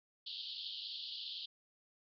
pink band-pass noise, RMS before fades -45 dBFS, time 0.26-1.46 s, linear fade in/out 10 ms, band 3000 to 4700 Hz, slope 96 dB/octave, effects none

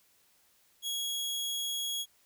sawtooth tone, 3322 Hz, G#7, in tune, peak -29 dBFS, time 0.82-2.06 s, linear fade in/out 50 ms, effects white hiss -67 dBFS RMS until 2.25 s

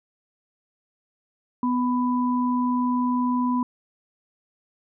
sine tone pair together, 248.5 / 994 Hz, B3 / B5, +11 / +11 cents, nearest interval 2 octaves, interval 2400 cents, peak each -21 / -26 dBFS, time 1.63-3.63 s, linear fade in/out 2 ms, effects none

